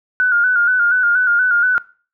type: tone with vibrato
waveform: sine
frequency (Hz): 1455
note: F#6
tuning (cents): -29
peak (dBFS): -11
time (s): 0.2-1.78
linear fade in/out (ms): 0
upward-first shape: square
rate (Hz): 4.2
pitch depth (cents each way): 50
effects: noise-tail reverb RT60 0.4 s tail -21 dB re dry